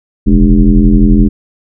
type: tone with frequency modulation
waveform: sine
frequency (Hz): 122.9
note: B2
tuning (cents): -8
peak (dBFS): -3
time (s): 0.26-1.29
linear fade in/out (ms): 20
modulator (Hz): 85.8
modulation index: 2
effects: none